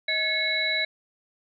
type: tone cluster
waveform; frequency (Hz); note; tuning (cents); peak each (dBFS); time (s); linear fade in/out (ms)
sine; 634 / 1695 / 2186 / 3928; D#5 / G#6 / C#7 / B7; +32 / +35 / -25 / -10; -34 / -31 / -26 / -27; 0.08-0.85; 5
effects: none